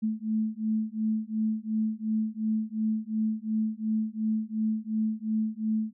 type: beating tone pair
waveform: sine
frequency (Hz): 216.8 / 219.6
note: A3 / A3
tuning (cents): -25 / -3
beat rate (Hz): 2.8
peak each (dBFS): -29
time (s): 0.02-5.93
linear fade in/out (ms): 20
effects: none

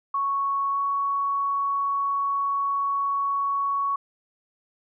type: tone with pitch glide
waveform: sine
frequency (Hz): 1108.7 to 1115.8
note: C#6 to C#6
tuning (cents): 0 to +11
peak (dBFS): -22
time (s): 0.14-3.96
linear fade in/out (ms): 5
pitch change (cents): +11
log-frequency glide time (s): 0.72-0.78
effects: none

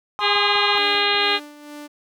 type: chord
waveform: triangle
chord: Ab major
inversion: none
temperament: equal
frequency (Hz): 830.6 / 1046.5 / 1244.5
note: Ab5 / C6 / Eb6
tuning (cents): 0 / 0 / 0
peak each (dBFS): -26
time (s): 0.19-0.78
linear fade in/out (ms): 0
type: harmonic tone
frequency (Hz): 407.7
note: G#4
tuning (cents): -32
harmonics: 1 / 2 / 3 / 4 / 5 / 6 / 7 / 8 / 9 / 10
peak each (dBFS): -26 / -26 / -26 / -26 / -26 / -26 / -26 / -26 / -26 / -26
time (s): 0.2-1.4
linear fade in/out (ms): 50
type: click train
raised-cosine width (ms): 1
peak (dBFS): -26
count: 5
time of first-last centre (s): 0.36-1.146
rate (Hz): 5.09
type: tone with tremolo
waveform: sawtooth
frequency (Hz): 294.8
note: D4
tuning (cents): +7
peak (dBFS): -30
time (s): 0.77-1.88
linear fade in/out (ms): 20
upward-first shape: sine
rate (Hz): 2.2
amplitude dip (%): 60
effects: none

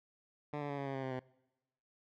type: tone with pitch steps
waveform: 10% pulse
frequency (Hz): 147.6 / 144.73 / 141.91 / 139.15 / 136.45 / 133.8 / 131.19 / 128.64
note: D3 / D3 / C#3 / C#3 / C#3 / C3 / C3 / C3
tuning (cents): +9 / -25 / +41 / +7 / -27 / +39 / +5 / -29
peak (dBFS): -29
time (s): 0.53-1.194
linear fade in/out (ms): 5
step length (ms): 83
effects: noise-tail reverb RT60 1.0 s tail -24 dB re dry + low-pass 2000 Hz 12 dB/octave

